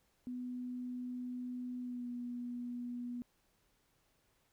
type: tone with pitch glide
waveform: sine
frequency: 248.6 to 243.2 Hz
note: B3 to B3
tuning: +12 to -26 cents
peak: -39 dBFS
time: 0.27-3.22 s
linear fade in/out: 0 ms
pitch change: -38 cents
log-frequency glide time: 1.8-2.08 s
effects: pink hiss -75 dBFS RMS until 4.52 s